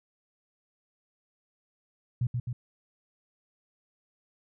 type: tone with echo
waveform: sine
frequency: 121.7 Hz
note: B2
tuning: 25 cents flat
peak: -24 dBFS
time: 2.21-2.27 s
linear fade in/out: 5 ms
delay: 130 ms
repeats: 2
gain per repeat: -3 dB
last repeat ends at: 2.53 s
effects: none